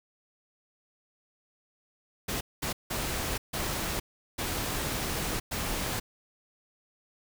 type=noise bursts at uneven times; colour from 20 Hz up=pink; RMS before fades=-32 dBFS; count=6; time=2.28-2.41 / 2.62-2.73 / 2.9-3.38 / 3.53-4 / 4.38-5.4 / 5.51-6 s; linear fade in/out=10 ms; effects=none